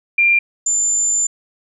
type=tone pair in turn; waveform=sine; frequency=2385 / 7147 Hz; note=D7 / A8; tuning=+26 / +26 cents; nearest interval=octave + perfect fifth; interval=1900 cents; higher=second; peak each=-10 / -14 dBFS; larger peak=first; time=0.18-0.39 / 0.66-1.27 s; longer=second; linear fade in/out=5 ms; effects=none